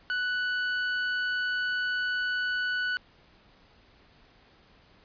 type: tone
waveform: 40% pulse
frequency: 1485 Hz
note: F#6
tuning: 6 cents sharp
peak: -26 dBFS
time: 0.1-2.97 s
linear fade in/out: 0 ms
effects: pink hiss -59 dBFS RMS until 5.04 s + resampled to 11025 Hz